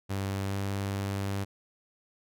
sawtooth tone with pitch glide, 97.8 to 98.82 Hz, G2 to G2, -4 to +14 cents, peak -26 dBFS, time 0.09-1.45 s, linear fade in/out 20 ms, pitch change +18 cents, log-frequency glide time 0.47-0.56 s, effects none

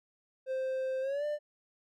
triangle tone with pitch glide, 523.3 to 594.2 Hz, C5 to D5, 0 to +20 cents, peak -29 dBFS, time 0.46-1.39 s, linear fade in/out 50 ms, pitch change +220 cents, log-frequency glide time 1.01-1.25 s, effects none

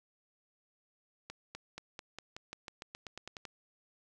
accelerating click train, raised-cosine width 0.2 ms, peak -26 dBFS, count 15, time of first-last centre 1.3-3.453 s, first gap 250 ms, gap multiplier 0.92, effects none

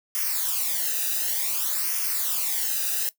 blue noise with flanger, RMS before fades -26 dBFS, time 0.15-3.09 s, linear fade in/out 0 ms, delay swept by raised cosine 0.25 to 0.93 ms, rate 0.55 Hz, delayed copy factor -0.75, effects noise-tail reverb RT60 0.1 s tail -18 dB re dry

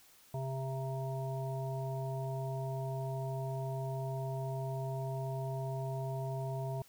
harmonic tone, 133.2 Hz, C3, 31 cents sharp, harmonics 1 / 3 / 5 / 7, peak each -36 / -45 / -42 / -47 dBFS, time 0.34-6.82 s, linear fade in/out 2 ms, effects white hiss -62 dBFS RMS until 6.88 s

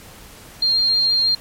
sine tone, 4202 Hz, C8, 7 cents sharp, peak -14 dBFS, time 0.62-1.35 s, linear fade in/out 5 ms, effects pink hiss -42 dBFS RMS until 1.4 s + MP3 64 kbps

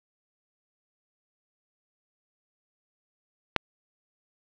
click, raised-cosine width 0.3 ms, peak -4 dBFS, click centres 3.563 s, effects low-pass 5000 Hz 12 dB/octave

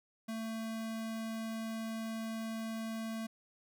square tone, 223.6 Hz, A3, 28 cents sharp, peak -38 dBFS, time 0.28-3.27 s, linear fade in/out 10 ms, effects none

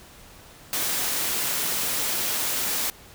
white high-pass noise, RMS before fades -26 dBFS, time 0.73-2.9 s, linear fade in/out 0 ms, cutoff 140 Hz, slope 12 dB/octave, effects pink hiss -48 dBFS RMS until 3.14 s

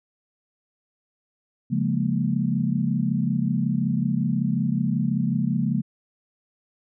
sine chord, Bb minor seventh, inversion first, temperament equal, 138.59 / 174.61 / 207.7 / 233.1 Hz, Db3 / F3 / Ab3 / Bb3, 0 / 0 / 0 / 0 cents, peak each -26 dBFS, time 1.7-5.82 s, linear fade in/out 20 ms, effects none

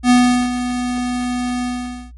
square tone with ADSR envelope, 246.9 Hz, B3, in tune, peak -8 dBFS, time 0.03-2.12 s, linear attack 71 ms, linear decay 400 ms, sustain -11 dB, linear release 490 ms, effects added 60 Hz sine -35 dBFS peak until 2.17 s + MP3 48 kbps

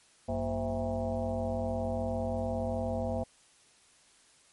sine tone with frequency modulation, 376.3 Hz, F#4, 29 cents sharp, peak -29 dBFS, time 0.28-3.24 s, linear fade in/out 10 ms, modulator 142 Hz, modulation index 2.6, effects white hiss -62 dBFS RMS until 4.52 s + MP3 48 kbps

